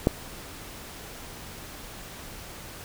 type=click; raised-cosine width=2 ms; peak=-5 dBFS; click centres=0.071 s; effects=pink hiss -42 dBFS RMS until 2.84 s